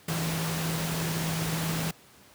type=tone in noise; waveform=sine; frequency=162.8 Hz; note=E3; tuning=21 cents flat; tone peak=-29 dBFS; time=0.08-1.91 s; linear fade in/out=5 ms; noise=pink; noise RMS=-32 dBFS; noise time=0.08-1.91 s; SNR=0 dB; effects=pink hiss -55 dBFS RMS until 2.34 s + high-pass 100 Hz 12 dB/octave